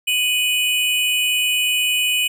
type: tone pair together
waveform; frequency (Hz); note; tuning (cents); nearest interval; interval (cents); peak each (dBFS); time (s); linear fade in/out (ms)
square; 2489 / 2960; D#7 / F#7; 0 / 0; minor third; 300; -20; 0.07-2.28; 10
effects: none